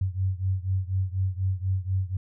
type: beating tone pair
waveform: sine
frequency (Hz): 93 / 97.1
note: F#2 / G2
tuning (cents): +9 / -16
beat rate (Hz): 4.1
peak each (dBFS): -26 / -28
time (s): 0.01-2.17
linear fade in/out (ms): 5
effects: none